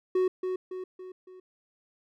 triangle tone with echo, 370.1 Hz, F#4, in tune, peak -20 dBFS, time 0.15-0.28 s, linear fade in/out 5 ms, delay 280 ms, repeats 4, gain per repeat -6 dB, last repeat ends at 1.4 s, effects none

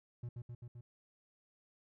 triangle tone with echo, 120 Hz, B2, 49 cents flat, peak -38 dBFS, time 0.23-0.29 s, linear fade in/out 5 ms, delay 130 ms, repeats 4, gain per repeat -2 dB, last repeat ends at 0.81 s, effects none

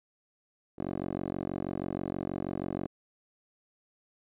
10% pulse tone with band-pass filter, 46.25 Hz, F#1, in tune, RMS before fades -35 dBFS, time 0.78-2.87 s, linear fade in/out 10 ms, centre 400 Hz, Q 1.8, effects resampled to 8000 Hz

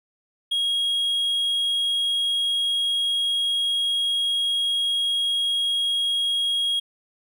triangle tone, 3285 Hz, G#7, 20 cents flat, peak -19 dBFS, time 0.51-6.8 s, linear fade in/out 10 ms, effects none

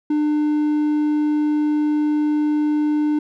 triangle tone, 300 Hz, D4, 37 cents sharp, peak -14 dBFS, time 0.1-3.19 s, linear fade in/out 5 ms, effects none

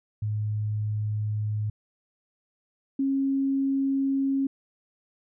sine tone pair in turn, 106.2 / 272.1 Hz, G#2 / C#4, +39 / -32 cents, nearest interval octave + major third, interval 1629 cents, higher second, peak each -25 / -22 dBFS, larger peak second, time 0.22-1.7 / 2.99-4.47 s, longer neither, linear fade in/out 5 ms, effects none

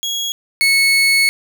30% pulse tone pair in turn, 3318 / 2200 Hz, G#7 / C#7, -2 / -14 cents, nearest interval perfect fifth, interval 712 cents, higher first, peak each -16 / -8 dBFS, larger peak second, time 0.03-0.32 / 0.61-1.29 s, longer second, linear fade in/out 0 ms, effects none

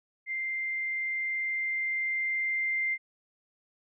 sine tone with level ramp, 2093 Hz, C7, in tune, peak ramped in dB -30 to -26 dBFS, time 0.26-2.98 s, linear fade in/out 50 ms, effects none

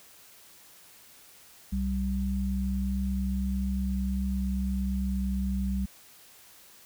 sine tone pair together, 64.47 / 193.2 Hz, C2 / G3, -25 / -25 cents, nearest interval octave + perfect fifth, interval 1900 cents, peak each -29 / -29 dBFS, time 1.72-5.86 s, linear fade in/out 10 ms, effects white hiss -54 dBFS RMS until 6.85 s

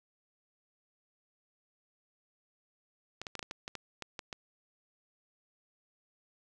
clicks, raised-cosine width 0.2 ms, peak -22 dBFS, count 11, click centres 3.216 / 3.268 / 3.353 / 3.393 / 3.428 / 3.511 / 3.679 / 3.753 / 4.023 / 4.192 / 4.328 s, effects none

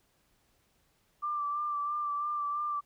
sine tone with vibrato, 1178 Hz, D6, 5 cents sharp, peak -30 dBFS, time 1.22-2.81 s, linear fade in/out 20 ms, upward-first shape sine, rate 3 Hz, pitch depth 27 cents each way, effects pink hiss -71 dBFS RMS until 2.85 s

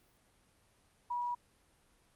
sine tone, 968 Hz, B5, 35 cents flat, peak -33 dBFS, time 1.1-1.35 s, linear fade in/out 10 ms, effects pink hiss -69 dBFS RMS until 2.15 s + Opus 32 kbps

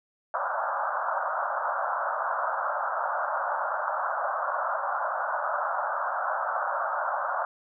white band-pass noise, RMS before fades -29 dBFS, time 0.34-7.45 s, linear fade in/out 2 ms, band 560 to 1500 Hz, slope 96 dB/octave, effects none

